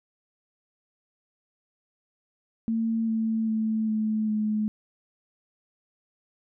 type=tone with pitch steps; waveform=sine; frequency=225.9 / 222.8 / 219.7 / 216.7 / 213.7 Hz; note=A3 / A3 / A3 / A3 / G#3; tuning=+46 / +22 / -2 / -26 / +50 cents; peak=-23 dBFS; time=2.68-4.68 s; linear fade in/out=0 ms; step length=400 ms; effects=none